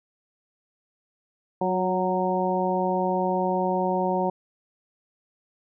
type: harmonic tone with a mistuned harmonic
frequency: 185 Hz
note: F#3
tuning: in tune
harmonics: 1 / 2 / 3 / 4 / 5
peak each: -28 / -28 / -28 / -28 / -28 dBFS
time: 1.61-4.3 s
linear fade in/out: 5 ms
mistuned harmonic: 2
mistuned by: -23 cents
effects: none